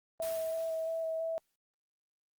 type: tone with vibrato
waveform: sine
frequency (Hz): 650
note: E5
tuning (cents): -24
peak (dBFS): -32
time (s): 0.2-1.38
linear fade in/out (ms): 0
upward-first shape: square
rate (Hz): 3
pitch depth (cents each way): 11
type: noise with exponential decay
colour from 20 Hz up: white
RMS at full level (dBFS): -42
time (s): 0.22-1.56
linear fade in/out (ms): 5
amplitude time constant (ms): 290
effects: Opus 32 kbps